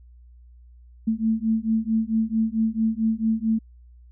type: beating tone pair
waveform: sine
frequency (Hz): 220 / 224.5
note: A3 / A3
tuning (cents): 0 / +35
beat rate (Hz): 4.5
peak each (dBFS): -23 / -23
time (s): 1.07-3.59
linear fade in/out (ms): 10
effects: added 60 Hz sine -46 dBFS peak until 4.11 s